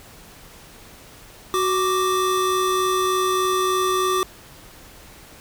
square tone pair together, 371.6 / 1178.1 Hz, F#4 / D6, +7 / +5 cents, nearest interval octave + minor sixth, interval 1998 cents, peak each -22 dBFS, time 1.54-4.23 s, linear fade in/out 0 ms, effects pink hiss -45 dBFS RMS until 5.4 s

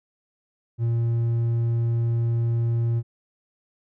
sine tone with hard clipping, 116.54 Hz, A#2, in tune, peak -21 dBFS, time 0.78-3.03 s, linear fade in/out 50 ms, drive 3 dB, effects none

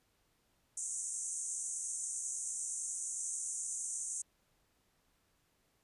white band-pass noise, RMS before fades -40 dBFS, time 0.77-4.22 s, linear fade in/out 5 ms, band 6200 to 9300 Hz, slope 96 dB/octave, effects pink hiss -75 dBFS RMS until 5.83 s + resampled to 32000 Hz

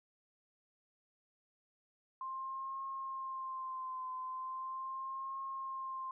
sine tone with vibrato, 1052 Hz, C6, 9 cents sharp, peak -39 dBFS, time 2.21-6.11 s, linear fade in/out 2 ms, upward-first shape triangle, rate 0.39 Hz, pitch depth 41 cents each way, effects none

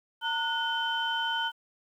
sine tone cluster, 912 / 1464 / 3072 Hz, A#5 / F#6 / G7, -38 / -19 / -36 cents, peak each -31 dBFS, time 0.21-1.52 s, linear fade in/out 50 ms, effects tanh soft clip ceiling -18 dBFS + 10-bit

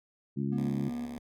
harmonic tone, 69.4 Hz, C#2, 3 cents sharp, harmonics 2 / 3 / 4 / 5, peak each -33 / -32 / -37 / -40 dBFS, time 0.36-0.9 s, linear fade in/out 20 ms
triangle tone with tremolo, 240.6 Hz, B3, 45 cents flat, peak -31 dBFS, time 0.52-1.18 s, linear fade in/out 5 ms, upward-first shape square, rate 2.8 Hz, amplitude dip 45%
5% pulse tone with vibrato, 70.6 Hz, C#2, 32 cents sharp, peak -34 dBFS, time 0.57-1.19 s, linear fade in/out 5 ms, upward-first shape square, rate 16 Hz, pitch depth 23 cents each way
effects none

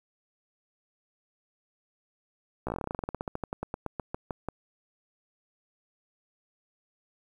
slowing click train, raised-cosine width 1 ms, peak -18 dBFS, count 28, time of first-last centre 2.67-4.486 s, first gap 15 ms, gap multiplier 1.1, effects 9-bit

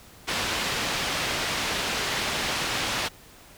white low-pass noise, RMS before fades -28 dBFS, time 0.27-3.09 s, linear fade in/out 20 ms, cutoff 3900 Hz, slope 12 dB/octave, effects pink hiss -50 dBFS RMS until 3.57 s

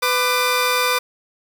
15% pulse tone pair together, 499 / 1192 Hz, B4 / D6, +18 / +25 cents, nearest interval octave + minor third, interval 1507 cents, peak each -13 dBFS, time 0.02-0.99 s, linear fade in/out 10 ms, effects 7-bit

